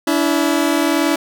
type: tone pair together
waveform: sawtooth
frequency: 287.3 / 328.4 Hz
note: D4 / E4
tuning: -38 / -6 cents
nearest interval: major second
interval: 232 cents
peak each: -13 dBFS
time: 0.07-1.16 s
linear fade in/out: 5 ms
effects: none